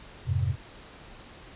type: chord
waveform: sine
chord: F minor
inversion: none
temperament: equal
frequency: 87.31 / 103.83 / 130.81 Hz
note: F2 / Ab2 / C3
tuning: 0 / 0 / 0 cents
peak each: -28 dBFS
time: 0.25-0.56 s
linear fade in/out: 50 ms
effects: pink hiss -48 dBFS RMS until 1.55 s + resampled to 8000 Hz